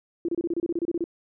sine tone bursts, 339.7 Hz, F4, 48 cents flat, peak -23 dBFS, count 13, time 0.25-1.041 s, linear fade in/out 2 ms, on 35 ms, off 28 ms, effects none

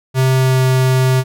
square tone with pitch glide, 130.81 to 129.83 Hz, C3 to C3, 0 to -13 cents, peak -11 dBFS, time 0.14-1.24 s, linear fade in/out 50 ms, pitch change -13 cents, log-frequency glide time 0.33-0.65 s, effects none

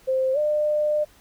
sine tone with pitch glide, 523.3 to 601.1 Hz, C5 to D5, 0 to +40 cents, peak -19 dBFS, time 0.07-1.05 s, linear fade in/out 20 ms, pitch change +240 cents, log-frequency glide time 0.33-0.38 s, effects pink hiss -55 dBFS RMS until 1.2 s

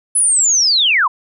sine linear sweep, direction down, 10280 to 910 Hz, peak -10 dBFS, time 0.15-1.08 s, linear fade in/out 10 ms, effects none

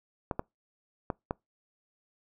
clicks, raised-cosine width 1 ms, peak -16 dBFS, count 4, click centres 0.312 / 0.394 / 1.102 / 1.309 s, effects noise-tail reverb RT60 0.2 s tail -26 dB re dry

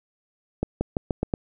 accelerating click train, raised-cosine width 2 ms, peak -10 dBFS, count 6, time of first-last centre 0.63-1.338 s, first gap 180 ms, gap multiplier 0.88, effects none

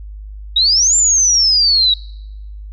sine exponential two-way sweep, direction up then down, 3729 to 7330 to 3828 Hz, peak -9 dBFS, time 0.56-1.94 s, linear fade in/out 5 ms, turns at 0.96 s, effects noise-tail reverb RT60 0.9 s tail -24 dB re dry + added 51 Hz sine -28 dBFS peak until 2.72 s

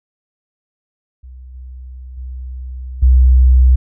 sine tone with level steps, 63.5 Hz, B1, 49 cents sharp, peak -32 / -29 / -24 / -5 dBFS, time 1.23-3.76 s, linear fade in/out 10 ms, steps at 1.54 / 2.17 / 3.02 s, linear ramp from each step 10 ms, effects none

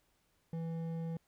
triangle tone with hard clipping, 164.81 Hz, E3, in tune, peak -38 dBFS, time 0.53-1.17 s, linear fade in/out 2 ms, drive 12 dB, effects pink hiss -75 dBFS RMS until 1.27 s

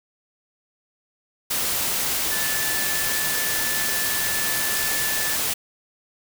sine tone in noise, 1748 Hz, A6, 12 cents flat, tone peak -29 dBFS, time 2.31-5.35 s, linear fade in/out 10 ms, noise white, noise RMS -24 dBFS, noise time 1.5-5.54 s, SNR -8 dB, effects none

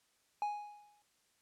triangle tone with exponential decay, 830.6 Hz, G#5, in tune, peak -29 dBFS, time 0.42-1.02 s, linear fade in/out 1 ms, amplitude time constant 130 ms, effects white hiss -74 dBFS RMS until 1.41 s + low-pass 10000 Hz 12 dB/octave

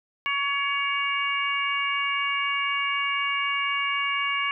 harmonic tone, 562 Hz, C#5, 24 cents sharp, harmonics 2 / 3 / 4 / 5, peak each -28 / -33 / -27 / -30 dBFS, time 0.26-4.51 s, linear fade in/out 0 ms, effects none

